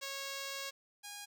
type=tone pair in turn; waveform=5% pulse; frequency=549 / 818.8 Hz; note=C#5 / G#5; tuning=-17 / -25 cents; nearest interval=perfect fifth; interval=692 cents; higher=second; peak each=-28 / -33 dBFS; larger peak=first; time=0.01-0.71 / 1.03-1.26 s; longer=first; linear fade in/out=20 ms; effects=none